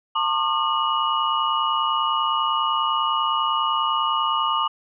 sine tone cluster, 904 / 1079 / 1209 / 2909 Hz, A5 / C#6 / D6 / F#7, +47 / -47 / +50 / -30 cents, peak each -26 / -26 / -22 / -27 dBFS, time 0.15-4.68 s, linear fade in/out 10 ms, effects none

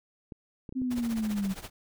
clicks, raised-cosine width 3 ms, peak -28 dBFS, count 4, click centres 0.322 / 0.692 / 0.725 / 0.818 s
sine linear sweep, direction down, 262.1 to 188.8 Hz, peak -27 dBFS, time 0.75-1.54 s, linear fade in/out 20 ms
pink noise with tremolo, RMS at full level -39 dBFS, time 0.9-1.7 s, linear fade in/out 20 ms, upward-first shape triangle, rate 15 Hz, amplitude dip 90%
effects none

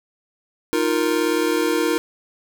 square chord, Eb suspended second, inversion none, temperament just, 311.1 / 350 / 466.7 Hz, Eb4 / F4 / Bb4, 0 / +4 / +2 cents, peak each -23 dBFS, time 0.73-1.98 s, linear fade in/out 0 ms, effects none

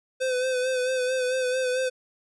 square tone with vibrato, 510 Hz, C5, 44 cents flat, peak -24 dBFS, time 0.2-1.9 s, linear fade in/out 20 ms, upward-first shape sine, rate 4.5 Hz, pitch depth 38 cents each way, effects resampled to 24000 Hz

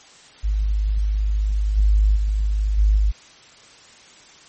sine tone with level steps, 51.7 Hz, G#1, 7 cents flat, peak -17 / -12 / -17 / -12 / -14 dBFS, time 0.43-3.12 s, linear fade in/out 20 ms, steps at 1.76 / 2.15 / 2.77 / 2.96 s, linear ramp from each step 20 ms, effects white hiss -47 dBFS RMS until 4.48 s + MP3 32 kbps

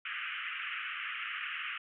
white band-pass noise, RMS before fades -39 dBFS, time 0.05-1.78 s, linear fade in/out 5 ms, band 1200 to 3000 Hz, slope 96 dB/octave, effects none

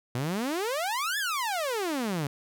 sawtooth exponential two-way sweep, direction up then down, 116.54 to 1760 to 134.8 Hz, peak -24 dBFS, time 0.15-2.27 s, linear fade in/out 0 ms, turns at 1.18 s, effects none

